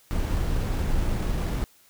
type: noise with sample-and-hold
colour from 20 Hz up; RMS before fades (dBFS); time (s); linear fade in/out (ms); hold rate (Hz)
brown; -25; 0.11-1.64; 0; 8820
effects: white hiss -58 dBFS RMS until 1.89 s